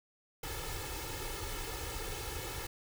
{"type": "noise with comb filter", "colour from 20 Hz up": "pink", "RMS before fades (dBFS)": -40, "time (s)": [0.43, 2.67], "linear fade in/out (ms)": 5, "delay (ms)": 2.3, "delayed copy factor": 0.9, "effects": []}